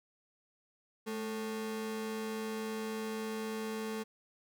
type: ring-modulated tone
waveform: 45% pulse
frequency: 329.6 Hz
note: E4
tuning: in tune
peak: -33 dBFS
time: 1.06-4.04 s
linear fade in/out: 20 ms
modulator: 113 Hz
effects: none